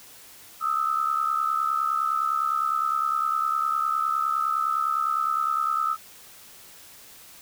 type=tone pair together; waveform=sine; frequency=1244.5 / 1314.3 Hz; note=D#6 / E6; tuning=0 / -6 cents; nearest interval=minor second; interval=94 cents; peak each=-26 / -24 dBFS; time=0.6-5.97 s; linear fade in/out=50 ms; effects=white hiss -48 dBFS RMS until 7.41 s